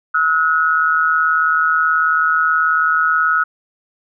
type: tone pair together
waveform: sine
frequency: 1294 / 1452.5 Hz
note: E6 / F#6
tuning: -32 / -32 cents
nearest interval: major second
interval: 200 cents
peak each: -15 dBFS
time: 0.14-3.44 s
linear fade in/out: 10 ms
effects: none